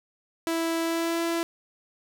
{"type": "tone with pitch glide", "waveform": "sawtooth", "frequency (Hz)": [330, 335.2], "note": ["E4", "E4"], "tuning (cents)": [2, 29], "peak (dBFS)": -21, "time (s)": [0.47, 1.43], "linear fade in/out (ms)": 0, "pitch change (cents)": 27, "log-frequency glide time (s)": [0.82, 1.22], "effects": []}